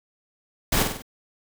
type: noise with echo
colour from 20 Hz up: pink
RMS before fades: -21 dBFS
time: 0.72-0.83 s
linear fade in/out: 5 ms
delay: 48 ms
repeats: 4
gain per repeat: -5 dB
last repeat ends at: 1.022 s
effects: none